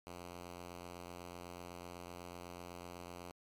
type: tone with vibrato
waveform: 5% pulse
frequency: 88 Hz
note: F2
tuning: 14 cents sharp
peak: -36 dBFS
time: 0.07-3.31 s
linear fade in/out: 0 ms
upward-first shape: sine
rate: 17 Hz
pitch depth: 11 cents each way
effects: MP3 96 kbps